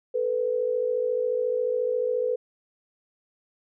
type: tone pair together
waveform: sine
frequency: 443.1 / 497.3 Hz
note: A4 / B4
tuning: +12 / +12 cents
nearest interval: major second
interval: 200 cents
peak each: -28 / -24 dBFS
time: 0.14-2.36 s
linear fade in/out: 10 ms
effects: none